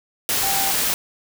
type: tone in noise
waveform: sine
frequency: 784 Hz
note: G5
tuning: in tune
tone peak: -25 dBFS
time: 0.43-0.71 s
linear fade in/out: 0 ms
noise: white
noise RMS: -21 dBFS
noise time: 0.29-0.94 s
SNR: -7 dB
effects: none